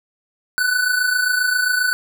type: tone pair together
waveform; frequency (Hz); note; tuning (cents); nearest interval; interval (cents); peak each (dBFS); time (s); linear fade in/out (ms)
square; 1472.5 / 1500; F#6 / F#6; -9 / +23; unison; 32; -23 / -18; 0.58-1.93; 0
effects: none